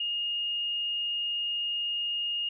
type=tone; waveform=sine; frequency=2846 Hz; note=F7; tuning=32 cents sharp; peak=-28 dBFS; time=0-2.49 s; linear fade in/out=5 ms; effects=none